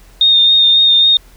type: tone with vibrato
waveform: sine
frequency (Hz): 3668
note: A#7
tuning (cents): -29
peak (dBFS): -6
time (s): 0.21-1.17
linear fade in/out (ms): 2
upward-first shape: sine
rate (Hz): 3.7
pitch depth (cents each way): 19
effects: added 42 Hz sine -41 dBFS peak until 1.36 s + pink hiss -47 dBFS RMS until 1.36 s